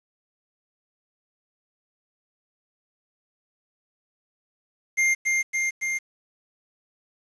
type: tone with echo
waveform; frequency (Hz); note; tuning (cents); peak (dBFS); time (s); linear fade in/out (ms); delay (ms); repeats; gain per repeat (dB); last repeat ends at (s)
square; 2110; C7; +14; -19; 4.97-5.15; 20; 280; 3; -2; 5.99
effects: resampled to 22050 Hz + 8-bit